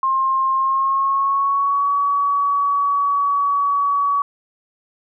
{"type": "tone with pitch glide", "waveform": "sine", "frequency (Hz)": [1063, 1132.7], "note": ["C6", "C#6"], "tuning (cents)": [27, 37], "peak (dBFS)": -15, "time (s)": [0.03, 4.22], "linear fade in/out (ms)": 2, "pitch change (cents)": 110, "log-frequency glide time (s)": [0.55, 1.92], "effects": []}